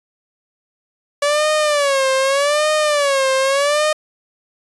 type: tone with vibrato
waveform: sawtooth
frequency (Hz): 570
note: C#5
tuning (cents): +48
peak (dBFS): -10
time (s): 1.22-3.93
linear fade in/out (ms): 5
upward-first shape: sine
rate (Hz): 0.83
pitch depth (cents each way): 130
effects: resampled to 24000 Hz